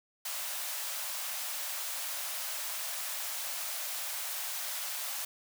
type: high-pass noise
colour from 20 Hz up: white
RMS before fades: -37 dBFS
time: 0.25-5.25 s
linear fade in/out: 5 ms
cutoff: 550 Hz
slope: 96 dB/octave
effects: none